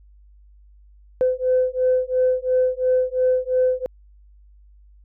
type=beating tone pair; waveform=sine; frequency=508 / 510.9 Hz; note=B4 / C5; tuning=+49 / -41 cents; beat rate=2.9 Hz; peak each=-19 dBFS; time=1.21-3.86 s; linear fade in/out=0 ms; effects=tanh soft clip ceiling -10 dBFS + added 50 Hz sine -47 dBFS peak until 5.04 s